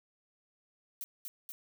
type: noise with echo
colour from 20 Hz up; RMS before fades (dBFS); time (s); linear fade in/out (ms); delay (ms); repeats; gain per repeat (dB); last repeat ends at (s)
violet; -40; 1.01-1.04; 0; 240; 2; -2; 1.52
effects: none